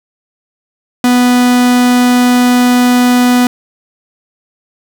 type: tone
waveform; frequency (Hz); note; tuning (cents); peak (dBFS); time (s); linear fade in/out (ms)
45% pulse; 246.9; B3; 0; -6; 1.04-3.47; 2
effects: 7-bit